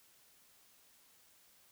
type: silence
effects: white hiss -66 dBFS RMS until 1.71 s